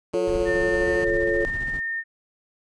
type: tone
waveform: 10% pulse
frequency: 180.7 Hz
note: F#3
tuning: 41 cents flat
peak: -24 dBFS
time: 0.13-1.05 s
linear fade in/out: 10 ms
type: chord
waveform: sine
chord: F augmented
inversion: none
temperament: equal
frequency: 349.2 / 440 / 554.4 Hz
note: F4 / A4 / C#5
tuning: 0 / 0 / 0 cents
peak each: -25 dBFS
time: 0.14-1.45 s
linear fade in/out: 0 ms
type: noise with tremolo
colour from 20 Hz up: brown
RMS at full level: -32 dBFS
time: 0.27-1.8 s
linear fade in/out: 5 ms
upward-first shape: square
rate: 15 Hz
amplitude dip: 45%
type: tone with pitch glide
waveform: sine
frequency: 1800 to 1822 Hz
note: A6 to A#6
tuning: +39 to -40 cents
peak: -25 dBFS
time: 0.45-2.04 s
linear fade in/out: 50 ms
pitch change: +21 cents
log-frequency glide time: 0.78-1.58 s
effects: resampled to 22050 Hz